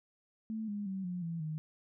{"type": "tone with pitch steps", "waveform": "sine", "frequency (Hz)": [220, 205.3, 191.52, 178.7, 166.73, 155.56], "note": ["A3", "G#3", "G3", "F3", "E3", "D#3"], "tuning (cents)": [0, -20, -40, 40, 20, 0], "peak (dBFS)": -35, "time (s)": [0.5, 1.58], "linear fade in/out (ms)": 0, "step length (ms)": 180, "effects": []}